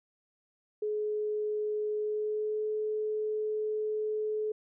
sine tone with pitch glide, 423.5 to 428.7 Hz, G#4 to A4, +34 to -45 cents, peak -29 dBFS, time 0.82-4.52 s, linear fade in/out 5 ms, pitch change +21 cents, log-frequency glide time 1.98-2.67 s, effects none

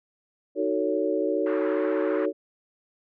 sine chord, D# half-diminished seventh, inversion none, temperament just, 311.1 / 373.4 / 448 / 560 Hz, D#4 / F#4 / A4 / C#5, 0 / +16 / +31 / +18 cents, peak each -28 dBFS, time 0.55-2.33 s, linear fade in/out 50 ms
pink band-pass noise, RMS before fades -38 dBFS, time 1.46-2.26 s, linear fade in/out 5 ms, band 970 to 1700 Hz, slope 24 dB/octave
effects none

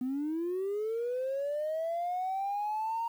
triangle linear sweep, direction up, 246.9 to 932.3 Hz, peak -27 dBFS, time 0.01-3.08 s, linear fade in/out 5 ms, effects tanh soft clip ceiling -27 dBFS + 10-bit

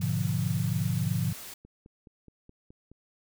sine chord, G# diminished seventh, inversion none, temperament equal, 103.83 / 123.47 / 146.83 / 174.61 Hz, G#2 / B2 / D3 / F3, 0 / 0 / 0 / 0 cents, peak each -31 dBFS, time 0-1.33 s, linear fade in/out 10 ms
white noise, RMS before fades -43 dBFS, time 0.01-1.54 s, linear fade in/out 5 ms
click train, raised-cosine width 3 ms, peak -38 dBFS, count 7, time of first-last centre 1.65-2.916 s, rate 4.74 Hz
effects none

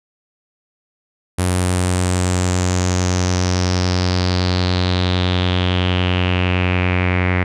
sawtooth tone with low-pass filter sweep, 90.7 Hz, F#2, 34 cents flat, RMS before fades -17 dBFS, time 1.38-7.44 s, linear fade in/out 10 ms, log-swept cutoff 10000 to 2100 Hz, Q 4.7, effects none

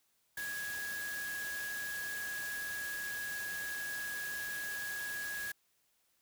sine tone in noise, 1661.2 Hz, G#6, in tune, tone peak -38 dBFS, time 0.37-5.52 s, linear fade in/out 5 ms, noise white, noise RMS -45 dBFS, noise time 0.37-5.52 s, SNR +4 dB, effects white hiss -75 dBFS RMS until 6.21 s

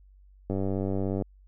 click train, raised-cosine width 2 ms, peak -17 dBFS, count 71, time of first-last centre 0.5-1.222 s, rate 96.9 Hz, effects added 48 Hz sine -52 dBFS peak until 1.47 s

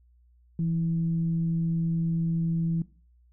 sine tone with frequency modulation, 165.9 Hz, E3, 11 cents sharp, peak -24 dBFS, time 0.59-2.82 s, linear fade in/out 2 ms, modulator 159 Hz, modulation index 0.26, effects noise-tail reverb RT60 0.4 s tail -19 dB re dry + added 60 Hz sine -57 dBFS peak until 3.32 s

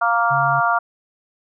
harmonic tone, 233.1 Hz, A#3, in tune, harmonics 3 / 4 / 5 / 6, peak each -20 / -22 / -20 / -20 dBFS, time 0.01-0.79 s, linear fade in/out 10 ms
sine tone, 139.2 Hz, C#3, 8 cents sharp, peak -25 dBFS, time 0.3-0.61 s, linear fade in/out 20 ms
effects none

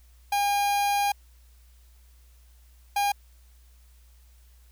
45% pulse tone bursts at uneven times, 810 Hz, G#5, 43 cents flat, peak -22 dBFS, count 2, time 0.32-1.12 / 2.96-3.12 s, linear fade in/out 5 ms, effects added 60 Hz sine -52 dBFS peak until 4.71 s + white hiss -64 dBFS RMS until 4.71 s

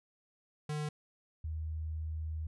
square / sine tone pair in turn, 150.5 / 78.85 Hz, D3 / D#2, +43 / +24 cents, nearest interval major seventh, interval 1119 cents, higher first, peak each -35 / -35 dBFS, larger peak neither, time 0.69-0.89 / 1.44-2.47 s, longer second, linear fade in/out 5 ms, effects resampled to 24000 Hz

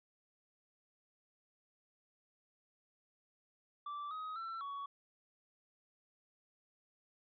triangle tone with pitch steps, 1167 / 1261 / 1342 / 1122 Hz, D6 / D#6 / E6 / C#6, -11 / +23 / +31 / +21 cents, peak -39 dBFS, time 3.86-4.86 s, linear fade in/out 5 ms, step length 250 ms, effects resampled to 11025 Hz

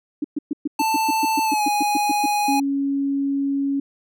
sine tone bursts, 293.7 Hz, D4, in tune, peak -19 dBFS, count 15, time 0.22-2.26 s, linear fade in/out 5 ms, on 24 ms, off 120 ms
square tone with pitch glide, 884 to 829.6 Hz, A5 to G#5, +8 to -2 cents, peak -19 dBFS, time 0.79-2.6 s, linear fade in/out 5 ms, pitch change -110 cents, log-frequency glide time 1.44-1.65 s
sine tone, 277.6 Hz, C#4, 3 cents sharp, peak -19 dBFS, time 2.48-3.8 s, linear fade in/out 5 ms
effects none

